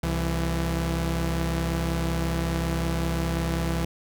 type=tone pair together; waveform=sawtooth; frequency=65.41 / 166.59 Hz; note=C2 / E3; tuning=0 / +19 cents; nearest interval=octave + major third; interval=1619 cents; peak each=-23 dBFS; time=0.03-3.85 s; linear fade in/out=5 ms; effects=none